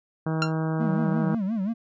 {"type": "harmonic tone", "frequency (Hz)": 159.4, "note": "D#3", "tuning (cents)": 42, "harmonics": [1, 2, 3, 4, 5, 6, 7, 8, 9, 10], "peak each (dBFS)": [-25, -31, -35, -37, -39, -41, -42, -43, -44, -45], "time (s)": [0.26, 1.35], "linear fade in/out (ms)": 5}
{"type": "tone with exponential decay", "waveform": "sawtooth", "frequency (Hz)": 1380, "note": "F6", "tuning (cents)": -21, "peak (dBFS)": -15, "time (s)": [0.42, 0.52], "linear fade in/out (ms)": 1, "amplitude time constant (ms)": 20}
{"type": "tone with vibrato", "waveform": "triangle", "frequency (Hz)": 208, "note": "G#3", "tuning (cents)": 3, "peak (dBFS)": -22, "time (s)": [0.79, 1.74], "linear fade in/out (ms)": 20, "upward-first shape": "sine", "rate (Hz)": 5.7, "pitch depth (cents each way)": 190}
{"effects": ["resampled to 16000 Hz"]}